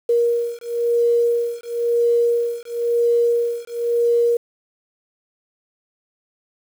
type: beating tone pair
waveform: sine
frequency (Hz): 471.7 / 472.68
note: A#4 / A#4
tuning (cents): +20 / +24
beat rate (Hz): 0.98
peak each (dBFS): -19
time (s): 0.09-4.37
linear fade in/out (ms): 5
effects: 7-bit